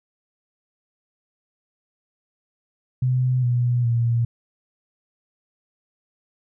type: tone with pitch steps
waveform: sine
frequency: 127.2 / 122 / 117.5 Hz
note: C3 / B2 / A#2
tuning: -48 / -21 / +14 cents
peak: -17 dBFS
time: 3.02-4.25 s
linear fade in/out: 5 ms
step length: 410 ms
effects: none